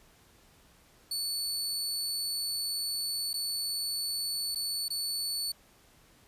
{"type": "tone with dropouts", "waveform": "sawtooth", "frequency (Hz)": 4459, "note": "C#8", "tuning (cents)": 9, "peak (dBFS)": -28, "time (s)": [1.11, 5.52], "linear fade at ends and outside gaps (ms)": 5, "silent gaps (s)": [[3.332, 3.339], [4.549, 4.556], [4.883, 4.903]], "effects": ["pink hiss -61 dBFS RMS until 6.27 s", "resampled to 32000 Hz"]}